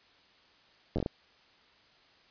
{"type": "slowing click train", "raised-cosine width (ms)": 2, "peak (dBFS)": -18, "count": 6, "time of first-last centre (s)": [0.96, 1.061], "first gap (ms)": 10, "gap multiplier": 1.36, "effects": ["white hiss -62 dBFS RMS until 2.3 s", "resampled to 11025 Hz"]}